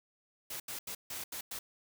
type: noise bursts at uneven times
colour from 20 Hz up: white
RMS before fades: -41 dBFS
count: 6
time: 0.5-0.6 / 0.68-0.79 / 0.87-0.95 / 1.1-1.24 / 1.32-1.41 / 1.51-1.59 s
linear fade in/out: 5 ms
effects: none